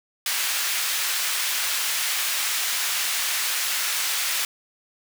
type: high-pass noise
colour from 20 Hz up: pink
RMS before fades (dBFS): -25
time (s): 0.26-4.45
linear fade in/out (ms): 2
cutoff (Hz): 1800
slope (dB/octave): 12
effects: none